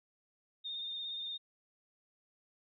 sine tone with vibrato, 3657 Hz, A#7, 34 cents flat, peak -38 dBFS, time 0.64-1.38 s, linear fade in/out 20 ms, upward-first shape triangle, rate 17 Hz, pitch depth 35 cents each way, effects none

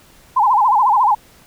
sine tone with vibrato, 924 Hz, A#5, 16 cents flat, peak -10 dBFS, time 0.36-1.15 s, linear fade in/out 10 ms, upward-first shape sine, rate 14 Hz, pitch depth 220 cents each way, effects pink hiss -48 dBFS RMS until 1.46 s

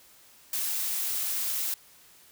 blue noise, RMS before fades -30 dBFS, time 0.53-1.74 s, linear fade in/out 2 ms, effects white hiss -56 dBFS RMS until 2.31 s

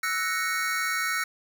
square chord, F# dominant seventh, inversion third, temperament equal, 1318.5 / 1480 / 1864.7 / 2217 Hz, E6 / F#6 / A#6 / C#7, 0 / 0 / 0 / 0 cents, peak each -32 dBFS, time 0.03-1.24 s, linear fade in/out 5 ms, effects none

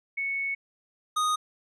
sine / square tone pair in turn, 2212 / 1241.4 Hz, C#7 / D#6, -4 / -4 cents, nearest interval minor seventh, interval 1000 cents, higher first, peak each -27 / -24 dBFS, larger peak second, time 0.17-0.55 / 1.16-1.36 s, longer first, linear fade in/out 10 ms, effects resampled to 24000 Hz

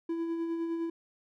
triangle tone with tremolo, 332.6 Hz, E4, 16 cents sharp, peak -27 dBFS, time 0.09-0.9 s, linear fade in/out 5 ms, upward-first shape sine, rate 9.8 Hz, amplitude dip 35%, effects none

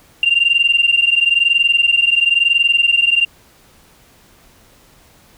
sine tone pair together, 2773 / 2794 Hz, F7 / F7, -13 / 0 cents, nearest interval unison, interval 13 cents, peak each -13 dBFS, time 0.23-3.25 s, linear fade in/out 2 ms, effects tanh soft clip ceiling -3 dBFS + pink hiss -49 dBFS RMS until 5.37 s

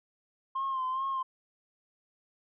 sine tone with vibrato, 1055 Hz, C6, 14 cents sharp, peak -28 dBFS, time 0.55-1.23 s, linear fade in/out 10 ms, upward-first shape sine, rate 2.4 Hz, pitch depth 47 cents each way, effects tanh soft clip ceiling -26 dBFS

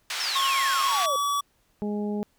white band-pass noise, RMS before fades -31 dBFS, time 0.1-1.06 s, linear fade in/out 2 ms, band 1000 to 4300 Hz, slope 12 dB/octave
sine exponential sweep, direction down, 5590 to 510 Hz, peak -28 dBFS, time 0.2-1.16 s, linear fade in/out 2 ms
square tone with pitch glide, 1086 to 1142 Hz, C#6 to D6, -36 to -49 cents, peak -24 dBFS, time 0.35-1.41 s, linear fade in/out 10 ms, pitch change +87 cents, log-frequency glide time 0.84-1 s
harmonic tone, 207.7 Hz, G#3, in tune, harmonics 1 / 2 / 3 / 4, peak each -27 / -32 / -41 / -41 dBFS, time 1.82-2.23 s, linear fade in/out 0 ms
effects pink hiss -67 dBFS RMS until 2.38 s

